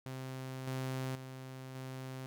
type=tone with level steps; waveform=sawtooth; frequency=130.81 Hz; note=C3; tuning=in tune; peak=-37 / -32 / -41 / -38 dBFS; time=0.06-2.26 s; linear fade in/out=0 ms; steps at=0.67 / 1.15 / 1.75 s; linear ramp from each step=5 ms; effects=none